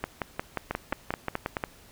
two click trains, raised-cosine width 0.5 ms, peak -13 / -13 dBFS, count 10 / 5, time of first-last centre 0.04-1.639 / 0.71-1.568 s, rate 5.63 / 4.66 Hz, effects pink hiss -54 dBFS RMS until 1.91 s

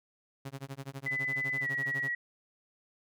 sawtooth tone with tremolo, 136.7 Hz, C#3, 24 cents flat, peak -33 dBFS, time 0.45-2.09 s, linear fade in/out 5 ms, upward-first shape sine, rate 12 Hz, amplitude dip 100%
sine tone with pitch glide, 2005 to 1920 Hz, B6 to B6, +26 to -49 cents, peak -30 dBFS, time 1.06-2.15 s, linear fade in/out 5 ms, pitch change -75 cents, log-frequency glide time 1.61-1.67 s
effects none

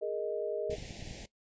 sine chord, Ab suspended second, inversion none, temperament equal, 415.3 / 466.2 / 622.3 Hz, Ab4 / Bb4 / Eb5, 0 / 0 / 0 cents, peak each -36 dBFS, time 0.01-0.76 s, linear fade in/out 20 ms
clicks, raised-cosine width 5 ms, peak -33 dBFS, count 9, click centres 0.698 / 0.728 / 0.784 / 0.825 / 0.908 / 0.994 / 1.026 / 1.075 / 1.111 s
pink band-stop noise, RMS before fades -46 dBFS, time 0.7-1.26 s, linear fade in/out 5 ms, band 780 to 1900 Hz, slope 48 dB/octave
effects noise-tail reverb RT60 0.1 s tail -18 dB re dry + resampled to 16000 Hz

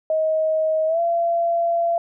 sine tone with pitch glide, 631 to 680.2 Hz, D#5 to F5, +24 to -46 cents, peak -17 dBFS, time 0.1-1.98 s, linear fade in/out 2 ms, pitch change +130 cents, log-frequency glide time 0.87-1 s, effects none

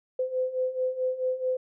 sine beating tone pair, 509 / 513.6 Hz, C5 / C5, -48 / -32 cents, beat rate 4.6 Hz, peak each -31 / -27 dBFS, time 0.19-1.57 s, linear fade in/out 5 ms, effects none

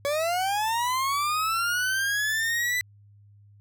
40% pulse linear sweep, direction up, 558 to 2003 Hz, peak -23 dBFS, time 0.05-2.81 s, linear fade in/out 0 ms, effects added 102 Hz sine -51 dBFS peak until 3.6 s

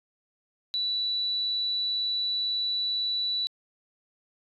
triangle tone, 3951 Hz, B7, in tune, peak -22 dBFS, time 0.74-3.47 s, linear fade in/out 0 ms, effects tanh soft clip ceiling -24 dBFS + resampled to 32000 Hz

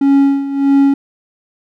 triangle tone with tremolo, 277.2 Hz, C#4, in tune, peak -4 dBFS, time 0.01-0.94 s, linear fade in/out 5 ms, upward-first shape sine, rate 1.6 Hz, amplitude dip 75%, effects none

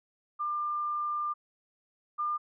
sine tone pair in turn, 1196 / 1202.4 Hz, D6 / D6, +31 / +40 cents, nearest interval unison, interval 9 cents, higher second, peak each -29 / -28 dBFS, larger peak second, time 0.39-1.34 / 2.18-2.38 s, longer first, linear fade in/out 20 ms, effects none

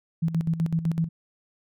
sine tone with tremolo, 164.1 Hz, E3, 8 cents flat, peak -20 dBFS, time 0.22-1.09 s, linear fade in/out 10 ms, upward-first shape square, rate 7.9 Hz, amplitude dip 70%, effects none

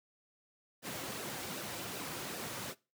pink noise with flanger, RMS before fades -41 dBFS, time 0.82-2.75 s, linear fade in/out 50 ms, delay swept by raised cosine 0.91 to 4.91 ms, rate 2.6 Hz, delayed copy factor -0.5, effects noise-tail reverb RT60 0.3 s tail -22 dB re dry + high-pass 150 Hz 12 dB/octave

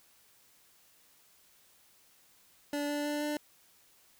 25% pulse tone with pitch steps, 290 / 292.4 / 294.7 / 297.1 Hz, D4 / D4 / D4 / D4, -22 / -7 / +6 / +20 cents, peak -28 dBFS, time 2.73-3.37 s, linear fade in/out 2 ms, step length 160 ms, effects white hiss -64 dBFS RMS until 4.19 s

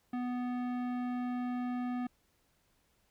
sine tone with tanh clipping, 247.2 Hz, B3, 2 cents sharp, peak -35 dBFS, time 0.13-2.07 s, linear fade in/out 5 ms, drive 16 dB, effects pink hiss -73 dBFS RMS until 3.1 s

